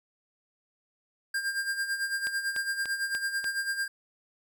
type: tone with tremolo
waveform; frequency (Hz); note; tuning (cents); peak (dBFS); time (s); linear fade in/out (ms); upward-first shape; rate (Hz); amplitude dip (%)
square; 1600; G6; +35; -27; 1.34-3.88; 5; sine; 9; 65
type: click train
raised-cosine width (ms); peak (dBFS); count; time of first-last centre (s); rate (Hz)
0.2; -21; 5; 2.27-3.443; 3.41
effects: none